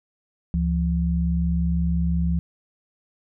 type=tone pair together; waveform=sine; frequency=71.21 / 170.9 Hz; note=C#2 / F3; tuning=+47 / -37 cents; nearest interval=octave + minor third; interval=1516 cents; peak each=-22 dBFS; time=0.54-2.39 s; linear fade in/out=0 ms; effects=none